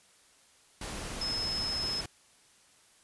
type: tone in noise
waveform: sine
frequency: 5180 Hz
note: E8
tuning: 31 cents flat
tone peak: -31 dBFS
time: 1.21-2.01 s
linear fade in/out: 5 ms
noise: pink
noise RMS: -39 dBFS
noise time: 0.81-2.06 s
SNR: +5 dB
effects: white hiss -62 dBFS RMS until 3.03 s + resampled to 24000 Hz